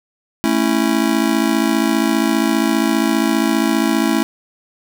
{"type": "chord", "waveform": "square", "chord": "A major", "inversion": "none", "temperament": "just", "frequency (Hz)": [220, 275, 330], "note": ["A3", "C#4", "E4"], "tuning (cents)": [0, -14, 2], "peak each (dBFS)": -19, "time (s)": [0.44, 4.23], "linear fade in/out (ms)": 0, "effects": []}